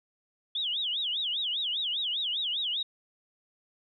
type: tone with vibrato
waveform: sine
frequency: 3313 Hz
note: G#7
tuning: 5 cents flat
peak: -28 dBFS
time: 0.55-2.83 s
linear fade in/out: 5 ms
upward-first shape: sine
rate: 5 Hz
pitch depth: 260 cents each way
effects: none